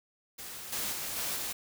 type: noise with level steps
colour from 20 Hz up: white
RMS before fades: -43 / -34 / -37 / -34 / -36 dBFS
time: 0.38-1.53 s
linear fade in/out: 10 ms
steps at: 0.72 / 0.92 / 1.16 / 1.36 s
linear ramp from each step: 10 ms
effects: none